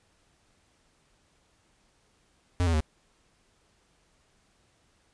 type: tone with pitch steps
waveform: square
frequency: 89 / 83.04 / 77.48 Hz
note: F2 / E2 / D#2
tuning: +33 / +13 / -7 cents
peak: -23 dBFS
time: 2.6-2.804 s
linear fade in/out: 0 ms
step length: 68 ms
effects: pink hiss -67 dBFS RMS until 5.13 s + resampled to 22050 Hz